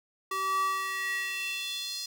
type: tone with high-pass filter sweep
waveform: square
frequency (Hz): 383.4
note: G4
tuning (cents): -38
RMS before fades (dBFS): -32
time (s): 0.31-2.06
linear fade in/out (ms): 5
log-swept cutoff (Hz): 850 to 4700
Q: 4.1
effects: none